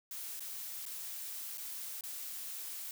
blue noise with dropouts, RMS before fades -43 dBFS, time 0.11-2.91 s, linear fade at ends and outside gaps 1 ms, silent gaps 0.396-0.405 / 0.854-0.862 / 1.574-1.58 / 2.009-2.037 s, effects none

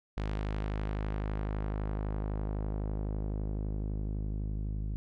sawtooth tone with low-pass filter sweep, 51.91 Hz, G#1, in tune, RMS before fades -34 dBFS, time 0.17-4.96 s, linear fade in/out 0 ms, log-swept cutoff 4000 to 190 Hz, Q 0.73, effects none

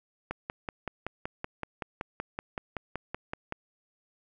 click train, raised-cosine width 0.5 ms, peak -18 dBFS, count 18, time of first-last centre 0.31-3.524 s, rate 5.29 Hz, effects none

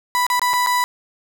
35% pulse tone with dropouts, 987.8 Hz, B5, in tune, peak -14 dBFS, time 0.15-0.84 s, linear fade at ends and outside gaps 0 ms, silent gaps 0.266-0.301 / 0.395-0.417 / 0.533-0.537 / 0.663-0.67 s, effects none

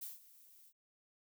violet noise with ADSR envelope, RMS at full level -44 dBFS, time 0.01-0.73 s, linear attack 15 ms, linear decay 160 ms, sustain -18 dB, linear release 53 ms, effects none

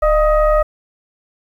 sine tone with frequency modulation, 609 Hz, D#5, 37 cents flat, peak -10 dBFS, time 0.02-0.63 s, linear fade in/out 10 ms, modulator 645 Hz, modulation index 0.94, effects 8-bit

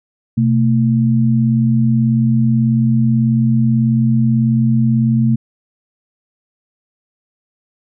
sine tone pair together, 126.7 / 225 Hz, B2 / A3, +45 / +39 cents, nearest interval minor seventh, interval 994 cents, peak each -13 dBFS, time 0.37-5.36 s, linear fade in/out 10 ms, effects none

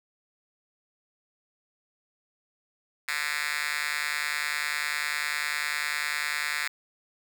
5% pulse tone with high-pass filter, 150 Hz, D3, 37 cents sharp, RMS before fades -30 dBFS, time 3.08-6.68 s, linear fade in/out 5 ms, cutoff 2100 Hz, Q 2.3, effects none

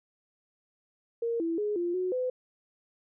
sine tone with pitch steps, 465 / 331.6 / 417.7 / 347.6 / 367.2 / 506 Hz, A#4 / E4 / G#4 / F4 / F#4 / B4, -4 / +10 / +10 / -8 / -13 / +42 cents, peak -27 dBFS, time 1.22-2.3 s, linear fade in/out 5 ms, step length 180 ms, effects none

